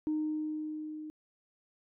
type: tone with level ramp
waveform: sine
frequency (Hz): 307.7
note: D#4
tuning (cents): -19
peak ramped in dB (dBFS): -27 to -40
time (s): 0.07-1.1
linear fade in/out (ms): 0
effects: tanh soft clip ceiling -25 dBFS